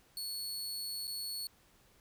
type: tone with dropouts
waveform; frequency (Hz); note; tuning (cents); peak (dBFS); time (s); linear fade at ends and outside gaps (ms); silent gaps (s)
sawtooth; 4400; C#8; -14; -35; 0.17-1.47; 1; 1.071-1.077
effects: pink hiss -66 dBFS RMS until 2 s